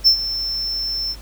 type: tone with ADSR envelope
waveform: triangle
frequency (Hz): 5340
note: E8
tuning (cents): +22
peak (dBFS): -6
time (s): 0.04-1.16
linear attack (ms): 30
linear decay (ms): 89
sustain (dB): -14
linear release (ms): 54
effects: added 50 Hz sine -35 dBFS peak until 1.21 s + pink hiss -44 dBFS RMS until 1.21 s